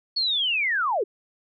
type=linear sweep; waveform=sine; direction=down; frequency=4435 to 349.2 Hz; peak=-21 dBFS; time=0.16-1.04 s; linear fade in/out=10 ms; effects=none